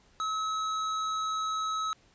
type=tone with tanh clipping; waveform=sine; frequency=1288 Hz; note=E6; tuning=41 cents flat; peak=-31 dBFS; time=0.2-1.93 s; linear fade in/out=0 ms; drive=18 dB; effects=pink hiss -63 dBFS RMS until 2.14 s + resampled to 16000 Hz